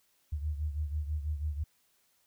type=beating tone pair; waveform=sine; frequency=74.4 / 80.5 Hz; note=D2 / E2; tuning=+23 / -41 cents; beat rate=6.1 Hz; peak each=-32 / -38 dBFS; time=0.32-1.64 s; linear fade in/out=10 ms; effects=white hiss -71 dBFS RMS until 2.26 s